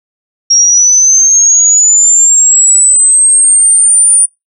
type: linear sweep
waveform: sine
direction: up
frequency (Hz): 5588 to 9397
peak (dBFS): -3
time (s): 0.5-4.26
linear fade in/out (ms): 10
effects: noise-tail reverb RT60 0.2 s tail -26 dB re dry